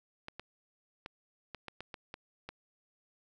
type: clicks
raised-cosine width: 0.3 ms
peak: -26 dBFS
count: 9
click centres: 0.284 / 0.396 / 1.061 / 1.547 / 1.683 / 1.806 / 1.942 / 2.141 / 2.49 s
effects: none